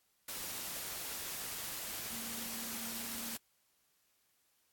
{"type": "tone in noise", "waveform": "sine", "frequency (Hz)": 230, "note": "A#3", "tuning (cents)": -23, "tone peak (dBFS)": -49, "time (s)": [2.11, 3.36], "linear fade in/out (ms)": 5, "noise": "white", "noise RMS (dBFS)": -42, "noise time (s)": [0.28, 3.37], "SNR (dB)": -10, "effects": ["white hiss -75 dBFS RMS until 4.72 s", "AAC 64 kbps"]}